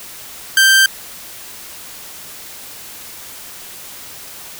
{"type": "tone", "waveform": "sawtooth", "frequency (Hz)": 1568, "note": "G6", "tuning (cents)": 0, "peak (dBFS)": -4, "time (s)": [0.57, 0.86], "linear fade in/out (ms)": 2, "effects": ["white hiss -34 dBFS RMS until 4.59 s"]}